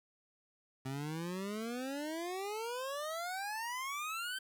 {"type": "exponential sweep", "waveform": "25% pulse", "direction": "up", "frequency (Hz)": [129.9, 1568], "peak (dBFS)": -34, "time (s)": [0.85, 4.39], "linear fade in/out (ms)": 10, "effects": ["10-bit"]}